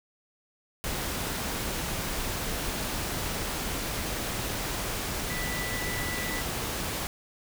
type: tone in noise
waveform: sine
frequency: 1975.5 Hz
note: B6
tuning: in tune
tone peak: -35 dBFS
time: 5.3-6.41 s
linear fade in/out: 0 ms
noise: pink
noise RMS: -32 dBFS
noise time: 0.84-7.07 s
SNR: -6 dB
effects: none